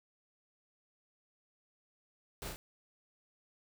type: noise with echo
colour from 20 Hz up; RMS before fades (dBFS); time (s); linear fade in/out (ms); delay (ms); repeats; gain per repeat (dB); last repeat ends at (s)
pink; -43; 2.42-2.49; 0; 35; 2; -2; 2.56
effects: none